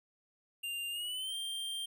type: tone with pitch glide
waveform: square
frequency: 2794 to 3173 Hz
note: F7 to G7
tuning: 0 to +20 cents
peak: -37 dBFS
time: 0.63-1.86 s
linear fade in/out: 10 ms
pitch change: +220 cents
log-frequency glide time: 0.9-1.35 s
effects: none